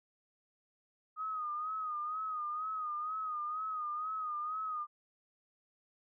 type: tone with vibrato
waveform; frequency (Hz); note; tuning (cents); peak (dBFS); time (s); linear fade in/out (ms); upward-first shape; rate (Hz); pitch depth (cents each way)
sine; 1244.5; D#6; 0; -35; 1.16-4.87; 50; sine; 2.1; 64
effects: none